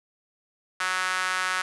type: tone with high-pass filter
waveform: sawtooth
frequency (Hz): 185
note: F#3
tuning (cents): 0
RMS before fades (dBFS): -27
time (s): 0.8-1.62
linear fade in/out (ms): 5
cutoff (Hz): 1400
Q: 2.6
effects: resampled to 24000 Hz + 8-bit